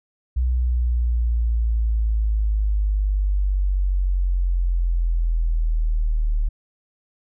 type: exponential sweep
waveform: sine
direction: down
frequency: 62.5 to 37.64 Hz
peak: -17 dBFS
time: 0.36-6.49 s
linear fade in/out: 10 ms
effects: none